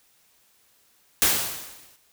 white noise with exponential decay, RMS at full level -17 dBFS, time 1.22-1.96 s, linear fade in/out 0 ms, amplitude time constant 160 ms, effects white hiss -62 dBFS RMS until 2.12 s

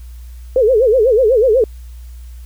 sine tone with vibrato, 473.2 Hz, A#4, 26 cents sharp, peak -8 dBFS, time 0.56-1.64 s, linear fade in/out 2 ms, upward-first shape sine, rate 8.1 Hz, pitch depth 220 cents each way, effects added 60 Hz sine -30 dBFS peak until 2.45 s + white hiss -51 dBFS RMS until 2.45 s

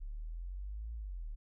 sine exponential two-way sweep, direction up then down, 34.65 to 57.3 to 34.65 Hz, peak -39 dBFS, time 0-1.36 s, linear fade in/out 20 ms, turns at 0.94 s, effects none

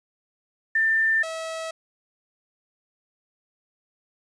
sine / sawtooth tone pair in turn, 1788 / 647.7 Hz, A6 / E5, +27 / -31 cents, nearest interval octave + tritone, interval 1758 cents, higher first, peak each -18 / -26 dBFS, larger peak first, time 0.75-1.23 / 1.23-1.71 s, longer neither, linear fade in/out 5 ms, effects resampled to 22050 Hz + 9-bit

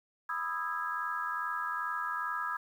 sine chord, E major seventh, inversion second, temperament just, 988.9 / 1236.1 / 1318.5 / 1648.1 Hz, B5 / D#6 / E6 / G#6, +2 / -12 / 0 / -14 cents, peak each -39 / -37 / -38 / -37 dBFS, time 0.29-2.57 s, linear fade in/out 5 ms, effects 10-bit

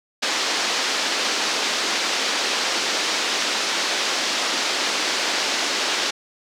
white band-pass noise, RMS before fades -23 dBFS, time 0.22-6.11 s, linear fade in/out 10 ms, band 250 to 5700 Hz, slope 24 dB/octave, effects none

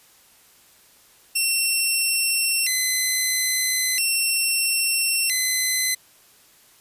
10% pulse tone with vibrato, 2349 Hz, D7, in tune, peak -11 dBFS, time 1.35-5.95 s, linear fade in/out 10 ms, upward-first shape square, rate 0.38 Hz, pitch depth 250 cents each way, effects white hiss -54 dBFS RMS until 6.8 s + resampled to 32000 Hz

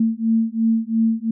sine beating tone pair, 223.8 / 226.7 Hz, A3 / A#3, +30 / -48 cents, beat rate 2.9 Hz, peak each -19 dBFS, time 0-1.31 s, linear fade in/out 5 ms, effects none

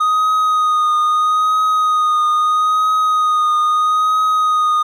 triangle tone with vibrato, 1244.5 Hz, D#6, in tune, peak -10 dBFS, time 0-4.83 s, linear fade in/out 10 ms, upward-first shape triangle, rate 0.77 Hz, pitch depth 28 cents each way, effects none

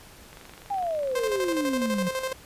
click train, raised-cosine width 0.3 ms, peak -29 dBFS, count 31, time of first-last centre 0.33-1.57 s, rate 24.2 Hz
sine exponential sweep, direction down, 823 to 176.6 Hz, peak -25 dBFS, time 0.7-2.09 s, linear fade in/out 10 ms
sawtooth tone with tremolo, 523.3 Hz, C5, in tune, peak -22 dBFS, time 1.15-2.33 s, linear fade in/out 5 ms, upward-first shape square, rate 12 Hz, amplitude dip 55%
effects pink hiss -49 dBFS RMS until 2.45 s + resampled to 32000 Hz

